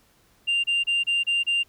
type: tone bursts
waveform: sine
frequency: 2789 Hz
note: F7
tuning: 3 cents flat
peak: -18 dBFS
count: 6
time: 0.47-1.635 s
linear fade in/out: 20 ms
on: 170 ms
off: 29 ms
effects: tanh soft clip ceiling -18 dBFS + pink hiss -61 dBFS RMS until 1.68 s